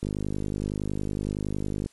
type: click train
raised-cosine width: 3 ms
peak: -17 dBFS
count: 94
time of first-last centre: 0.03-1.861 s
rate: 50.8 Hz
effects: white hiss -61 dBFS RMS until 1.92 s + resampled to 24000 Hz